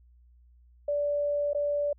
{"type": "tone with dropouts", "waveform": "sine", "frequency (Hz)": 581, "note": "D5", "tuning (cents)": -19, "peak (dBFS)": -25, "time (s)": [0.88, 1.93], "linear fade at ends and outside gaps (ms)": 5, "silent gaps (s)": [1.533, 1.547], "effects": ["added 60 Hz sine -55 dBFS peak until 1.98 s"]}